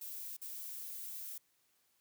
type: noise with dropouts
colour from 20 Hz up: violet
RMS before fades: -45 dBFS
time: 0.01-1.38 s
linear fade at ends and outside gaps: 5 ms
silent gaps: 0.367-0.415 s
effects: white hiss -75 dBFS RMS until 2 s + high-pass 60 Hz 12 dB/octave